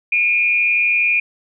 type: tone with frequency modulation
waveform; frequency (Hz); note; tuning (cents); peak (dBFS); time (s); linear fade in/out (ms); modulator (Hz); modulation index
sine; 2424; D#7; -46; -13; 0.12-1.2; 5; 183; 0.44
effects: none